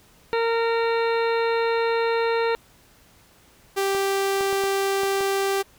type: harmonic tone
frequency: 460 Hz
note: A#4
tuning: 23 cents flat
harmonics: 1 / 2 / 3 / 4 / 5 / 6 / 8 / 9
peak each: -21 / -27 / -31 / -33 / -35 / -37 / -39 / -40 dBFS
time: 0.33-2.55 s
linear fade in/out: 0 ms
type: tone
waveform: sawtooth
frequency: 392 Hz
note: G4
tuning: in tune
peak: -17 dBFS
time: 3.76-5.63 s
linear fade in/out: 20 ms
type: clicks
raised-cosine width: 1 ms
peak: -21 dBFS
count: 6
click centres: 3.949 / 4.409 / 4.528 / 4.638 / 5.034 / 5.208 s
effects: pink hiss -55 dBFS RMS until 5.78 s